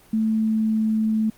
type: tone with pitch glide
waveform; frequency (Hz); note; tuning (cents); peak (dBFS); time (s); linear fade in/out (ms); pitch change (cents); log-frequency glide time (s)
sine; 220 to 218.6; A3 to A3; 0 to -11; -18; 0.13-1.3; 5; -11; 0.28-0.9
effects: pink hiss -52 dBFS RMS until 1.37 s + Opus 24 kbps